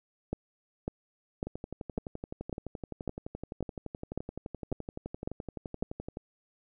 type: two click trains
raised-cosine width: 2 ms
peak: -24 / -18 dBFS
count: 56 / 11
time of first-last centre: 1.47-6.171 / 0.33-5.825 s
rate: 11.7 / 1.82 Hz
effects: none